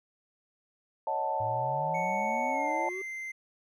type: chord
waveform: sine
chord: D# half-diminished seventh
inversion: third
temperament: equal with one note detuned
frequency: 554.4 / 622.3 / 740 / 883.1 Hz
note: C#5 / D#5 / F#5 / A5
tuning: 0 / 0 / 0 / +6 cents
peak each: -36 / -36 / -36 / -30 dBFS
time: 1.07-2.89 s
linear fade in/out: 2 ms
type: exponential sweep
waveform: triangle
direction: up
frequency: 106.3 to 392.3 Hz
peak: -35 dBFS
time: 1.4-3.02 s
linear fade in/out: 5 ms
type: tone with pitch glide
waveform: triangle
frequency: 2217 to 2081 Hz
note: C#7 to C7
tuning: 0 to -10 cents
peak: -34 dBFS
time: 1.94-3.32 s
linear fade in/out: 10 ms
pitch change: -110 cents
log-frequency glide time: 2.5-2.72 s
effects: none